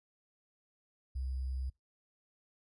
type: tone with sample-and-hold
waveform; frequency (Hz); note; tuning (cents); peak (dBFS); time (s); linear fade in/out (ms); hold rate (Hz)
sine; 65; C2; -11; -34; 1.15-1.7; 10; 4900
effects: noise-tail reverb RT60 0.2 s tail -26 dB re dry + resampled to 24000 Hz